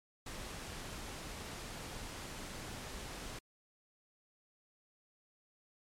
pink noise, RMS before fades -45 dBFS, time 0.26-3.39 s, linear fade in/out 5 ms, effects low-pass 10000 Hz 12 dB/octave + MP3 96 kbps

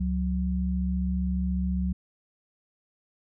sine tone pair together, 69.3 / 183.89 Hz, C#2 / F#3, 0 / -10 cents, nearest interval octave + perfect fourth, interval 1690 cents, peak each -27 dBFS, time 0-1.93 s, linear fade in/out 10 ms, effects none

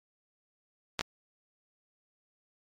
clicks, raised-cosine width 0.2 ms, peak -11 dBFS, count 2, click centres 0.993 / 1.01 s, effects MP3 64 kbps

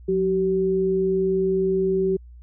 sine tone pair together, 180.4 / 381.7 Hz, F#3 / G4, -44 / -46 cents, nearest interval octave + minor second, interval 1298 cents, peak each -26 / -19 dBFS, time 0.08-2.17 s, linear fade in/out 10 ms, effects added 60 Hz sine -41 dBFS peak until 2.42 s

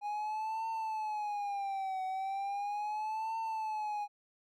triangle tone with vibrato, 823 Hz, G#5, 16 cents flat, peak -32 dBFS, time 0.01-4.08 s, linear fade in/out 50 ms, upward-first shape triangle, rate 0.37 Hz, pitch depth 160 cents each way, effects none

